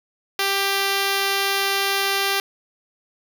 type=tone; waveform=5% pulse; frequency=393.9 Hz; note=G4; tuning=8 cents sharp; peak=-8 dBFS; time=0.39-2.4 s; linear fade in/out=2 ms; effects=none